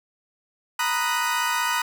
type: chord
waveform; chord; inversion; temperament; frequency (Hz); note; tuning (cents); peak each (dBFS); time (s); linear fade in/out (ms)
30% pulse; B major seventh; third; equal; 932.3 / 987.8 / 1244.5 / 1480; A#5 / B5 / D#6 / F#6; 0 / 0 / 0 / 0; -25; 0.79-1.82; 5
effects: none